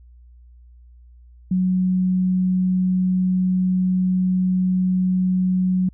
sine tone, 184.4 Hz, F#3, 6 cents flat, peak -16 dBFS, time 1.51-5.89 s, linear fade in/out 5 ms, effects added 60 Hz sine -44 dBFS peak until 5.93 s

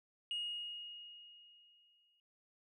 sine tone with exponential decay, 2871 Hz, F7, 47 cents sharp, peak -34 dBFS, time 0.31-2.2 s, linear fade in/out 1 ms, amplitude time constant 410 ms, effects tanh soft clip ceiling -34 dBFS

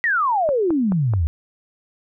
sine exponential sweep, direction down, 1965 to 73.42 Hz, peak -16 dBFS, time 0.04-1.27 s, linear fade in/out 0 ms
click train, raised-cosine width 1 ms, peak -15 dBFS, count 4, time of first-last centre 0.49-1.137 s, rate 4.64 Hz
effects none

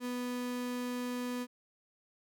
35% pulse tone, 246.9 Hz, B3, in tune, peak -33 dBFS, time 0-1.47 s, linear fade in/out 50 ms, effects none

